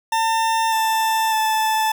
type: tone with pitch steps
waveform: 40% pulse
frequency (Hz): 900 / 887.6 / 875.4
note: A5 / A5 / A5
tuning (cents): +39 / +15 / -9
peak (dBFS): -16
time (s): 0.12-1.92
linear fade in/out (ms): 5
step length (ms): 600
effects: none